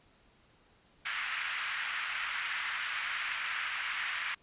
pink band-pass noise, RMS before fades -36 dBFS, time 1.05-4.35 s, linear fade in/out 10 ms, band 1400 to 2800 Hz, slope 24 dB/octave, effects pink hiss -65 dBFS RMS until 4.42 s + resampled to 8000 Hz

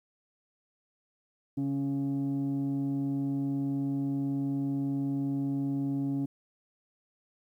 sine tone pair together, 138.6 / 277.2 Hz, C#3 / C#4, 0 / 0 cents, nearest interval octave, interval 1200 cents, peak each -31 / -27 dBFS, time 1.57-6.26 s, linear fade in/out 10 ms, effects tanh soft clip ceiling -25 dBFS + 11-bit

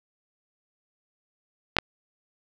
clicks, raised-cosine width 0.3 ms, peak -3 dBFS, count 2, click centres 1.767 / 1.786 s, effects none

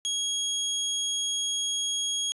25% pulse tone, 3300 Hz, G#7, 12 cents flat, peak -23 dBFS, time 0.05-2.32 s, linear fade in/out 0 ms, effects resampled to 24000 Hz

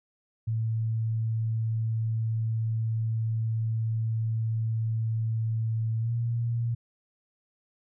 sine tone with pitch glide, 112.1 to 117.2 Hz, A2 to A#2, +33 to +10 cents, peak -25 dBFS, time 0.47-6.75 s, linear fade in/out 10 ms, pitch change +77 cents, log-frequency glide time 5.99-6.12 s, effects none

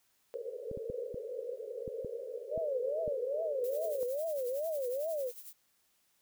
pink band-pass noise, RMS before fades -41 dBFS, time 0.34-4.03 s, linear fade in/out 0 ms, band 440 to 530 Hz, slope 96 dB/octave
clicks, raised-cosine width 3 ms, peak -30 dBFS, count 8, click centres 0.714 / 0.774 / 0.9 / 1.144 / 1.878 / 2.047 / 2.577 / 3.078 s
sine tone with vibrato, 566 Hz, C#5, 36 cents sharp, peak -32 dBFS, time 2.49-5.32 s, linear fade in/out 50 ms, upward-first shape triangle, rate 2.4 Hz, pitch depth 290 cents each way
violet noise with tremolo, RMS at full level -46 dBFS, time 3.64-5.53 s, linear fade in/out 0 ms, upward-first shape triangle, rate 11 Hz, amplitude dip 75%
effects white hiss -73 dBFS RMS until 6.21 s

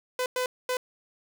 sawtooth tone bursts at uneven times, 504 Hz, B4, 35 cents sharp, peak -22 dBFS, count 3, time 0.19-0.26 / 0.36-0.46 / 0.69-0.77 s, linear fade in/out 2 ms, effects none

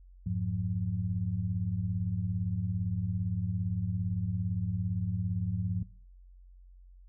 sine tone cluster, 86.7 / 104.3 / 179 Hz, F2 / G#2 / F3, -12 / +8 / +43 cents, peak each -36 / -32 / -33 dBFS, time 0.26-5.83 s, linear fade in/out 5 ms, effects noise-tail reverb RT60 0.5 s tail -21 dB re dry + added 45 Hz sine -51 dBFS peak until 7.08 s

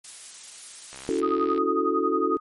blue noise, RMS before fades -39 dBFS, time 0.04-1.2 s, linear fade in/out 5 ms
click train, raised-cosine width 0.3 ms, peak -25 dBFS, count 44, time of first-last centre 0.93-1.578 s, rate 66.4 Hz
sine chord, F# minor seventh, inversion second, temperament equal with one note detuned, 284 / 329.6 / 370 / 440 Hz, C#4 / E4 / F#4 / A4, +42 / 0 / 0 / 0 cents, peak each -29 / -28 / -27 / -27 dBFS, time 1.09-2.37 s, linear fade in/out 0 ms
sine tone with tremolo, 1244.5 Hz, D#6, in tune, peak -22 dBFS, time 1.22-2.4 s, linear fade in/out 20 ms, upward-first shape sine, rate 11 Hz, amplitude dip 85%
effects MP3 48 kbps

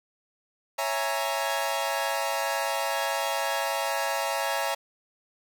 sawtooth chord, A# half-diminished seventh, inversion first, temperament equal with one note detuned, 554.4 / 664.6 / 830.6 / 932.3 Hz, C#5 / E5 / G#5 / A#5, 0 / +14 / 0 / 0 cents, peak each -28 dBFS, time 0.78-4.75 s, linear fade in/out 10 ms, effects none

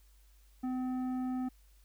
triangle tone with tanh clipping, 255.1 Hz, C4, 44 cents flat, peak -34 dBFS, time 0.63-1.49 s, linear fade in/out 10 ms, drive 14 dB, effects added 50 Hz sine -59 dBFS peak until 1.84 s + white hiss -70 dBFS RMS until 1.84 s

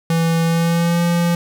square tone with pitch glide, 165.4 to 171.73 Hz, E3 to F3, +6 to -29 cents, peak -15 dBFS, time 0.1-1.35 s, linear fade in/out 2 ms, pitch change +65 cents, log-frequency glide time 0.44-1.02 s, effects 7-bit

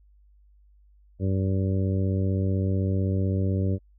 harmonic tone, 95.8 Hz, G2, 39 cents flat, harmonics 1 / 2 / 3 / 4 / 5 / 6, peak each -23 / -29 / -33 / -35 / -37 / -39 dBFS, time 1.19-3.79 s, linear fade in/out 50 ms, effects added 50 Hz sine -54 dBFS peak until 3.98 s

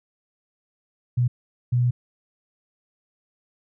sine tone bursts at uneven times, 122.7 Hz, B2, 11 cents flat, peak -17 dBFS, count 2, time 1.17-1.28 / 1.72-1.91 s, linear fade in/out 10 ms, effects none

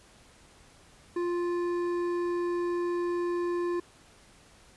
triangle tone with hard clipping, 349.2 Hz, F4, in tune, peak -29 dBFS, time 1.16-3.8 s, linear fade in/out 5 ms, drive 13 dB, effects pink hiss -57 dBFS RMS until 4.76 s + resampled to 24000 Hz

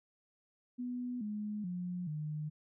sine tone with pitch steps, 246.9 / 210 / 178.67 / 151.98 Hz, B3 / G#3 / F3 / D#3, 0 / +19 / +40 / -40 cents, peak -36 dBFS, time 0.78-2.5 s, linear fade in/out 20 ms, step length 430 ms, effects none

